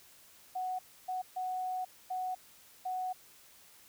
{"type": "tone bursts at uneven times", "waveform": "sine", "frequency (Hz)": 740, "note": "F#5", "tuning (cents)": 0, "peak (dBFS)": -33, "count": 5, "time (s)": [[0.55, 0.79], [1.08, 1.22], [1.36, 1.85], [2.1, 2.35], [2.85, 3.13]], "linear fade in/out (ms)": 10, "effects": ["white hiss -59 dBFS RMS until 3.88 s"]}